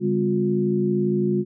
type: tone cluster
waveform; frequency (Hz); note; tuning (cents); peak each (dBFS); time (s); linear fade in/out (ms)
sine; 142 / 200 / 252.5 / 356.9; C#3 / G3 / B3 / F4; +42 / +35 / +39 / +38; -27 / -22 / -31 / -22; 0-1.45; 50
effects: none